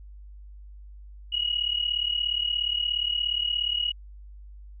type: tone pair together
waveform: sine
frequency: 2882 / 2919 Hz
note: F#7 / F#7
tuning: -46 / -24 cents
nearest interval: unison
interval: 22 cents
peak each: -27 dBFS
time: 1.32-3.92 s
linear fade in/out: 10 ms
effects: added 50 Hz sine -42 dBFS peak until 4.8 s

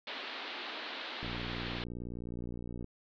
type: band-pass noise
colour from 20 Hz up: white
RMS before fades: -42 dBFS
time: 0.07-1.84 s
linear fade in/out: 2 ms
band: 240 to 4100 Hz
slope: 48 dB/octave
type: click train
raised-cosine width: 3 ms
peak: -29 dBFS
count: 97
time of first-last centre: 1.23-2.843 s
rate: 59.5 Hz
effects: none

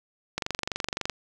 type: click train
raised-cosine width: 0.2 ms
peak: -11 dBFS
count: 18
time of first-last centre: 0.38-1.097 s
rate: 23.7 Hz
effects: none

